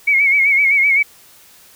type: tone with vibrato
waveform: sine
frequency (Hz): 2217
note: C#7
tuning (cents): 0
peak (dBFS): -10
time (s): 0.07-1.03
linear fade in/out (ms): 10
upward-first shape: sine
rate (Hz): 7.8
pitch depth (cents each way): 68
effects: white hiss -46 dBFS RMS until 1.75 s